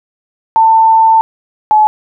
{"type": "tone pair in turn", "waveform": "sine", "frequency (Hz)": [893, 855.7], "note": ["A5", "A5"], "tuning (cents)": [25, -48], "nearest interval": "minor second", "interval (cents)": 73, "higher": "first", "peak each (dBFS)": -4, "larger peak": "neither", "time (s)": [[0.56, 1.21], [1.71, 1.87]], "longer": "first", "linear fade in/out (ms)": 0, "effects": []}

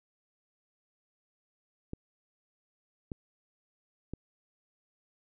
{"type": "clicks", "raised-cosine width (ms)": 3, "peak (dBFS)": -24, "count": 3, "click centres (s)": [1.934, 3.118, 4.136], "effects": []}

